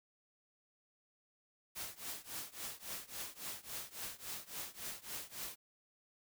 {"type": "noise with tremolo", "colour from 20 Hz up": "white", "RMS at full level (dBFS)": -42, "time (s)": [1.75, 5.56], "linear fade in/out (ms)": 20, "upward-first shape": "triangle", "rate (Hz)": 3.6, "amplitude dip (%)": 95, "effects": []}